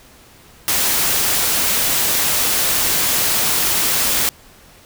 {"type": "noise", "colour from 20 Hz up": "white", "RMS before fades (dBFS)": -17, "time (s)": [0.68, 4.29], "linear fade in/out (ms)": 0, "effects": ["pink hiss -46 dBFS RMS until 4.85 s"]}